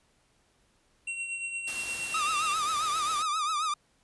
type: tone with tremolo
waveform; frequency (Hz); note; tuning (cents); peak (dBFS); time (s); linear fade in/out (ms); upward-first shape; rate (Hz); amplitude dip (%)
square; 2734; F7; -37; -31; 1.07-2.54; 5; triangle; 8.6; 55
type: noise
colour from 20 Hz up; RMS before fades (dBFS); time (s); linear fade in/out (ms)
white; -38; 1.67-3.23; 10
type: tone with vibrato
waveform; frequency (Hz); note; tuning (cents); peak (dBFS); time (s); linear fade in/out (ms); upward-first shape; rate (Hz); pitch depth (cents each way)
45% pulse; 1232; D#6; -17; -27; 2.14-3.74; 5; triangle; 7.5; 110
effects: pink hiss -68 dBFS RMS until 4.03 s + resampled to 24000 Hz